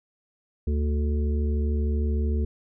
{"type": "harmonic tone with a mistuned harmonic", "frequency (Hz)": 73.4, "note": "D2", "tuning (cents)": 0, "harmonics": [1, 3, 5, 6], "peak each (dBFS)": [-22, -32, -36, -38], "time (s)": [0.67, 2.45], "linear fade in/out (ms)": 5, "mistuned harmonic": 3, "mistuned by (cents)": 26, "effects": []}